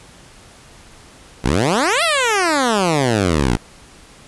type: exponential two-way sweep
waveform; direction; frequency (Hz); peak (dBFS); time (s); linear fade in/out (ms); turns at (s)
10% pulse; up then down; 54.6 to 698.5 to 54.6; -6; 1.44-3.57; 5; 2.03
effects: pink hiss -44 dBFS RMS until 4.27 s + resampled to 24000 Hz